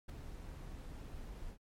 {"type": "noise with ADSR envelope", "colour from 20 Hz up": "brown", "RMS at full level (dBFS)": -38, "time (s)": [0.08, 1.58], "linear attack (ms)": 17, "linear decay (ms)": 3, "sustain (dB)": -9, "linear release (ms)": 78, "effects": ["MP3 64 kbps"]}